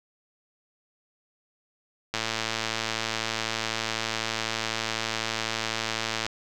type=click train; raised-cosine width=0.2 ms; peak=-10 dBFS; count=463; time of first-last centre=2.14-6.265 s; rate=112 Hz; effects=none